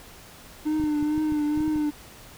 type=tone with vibrato; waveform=triangle; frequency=302.7 Hz; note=D#4; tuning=48 cents flat; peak=-20 dBFS; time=0.65-1.91 s; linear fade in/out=20 ms; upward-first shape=triangle; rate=2.2 Hz; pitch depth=45 cents each way
type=clicks; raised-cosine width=5 ms; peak=-24 dBFS; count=9; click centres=0.799 / 0.839 / 1.027 / 1.179 / 1.323 / 1.576 / 1.606 / 1.679 / 1.759 s
effects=pink hiss -47 dBFS RMS until 2.37 s